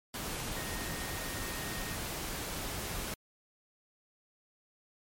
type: tone in noise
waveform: sine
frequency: 1856 Hz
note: A#6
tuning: 8 cents flat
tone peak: -46 dBFS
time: 0.56-1.96 s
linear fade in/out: 2 ms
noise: pink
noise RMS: -38 dBFS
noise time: 0.14-3.14 s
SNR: -11 dB
effects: MP3 64 kbps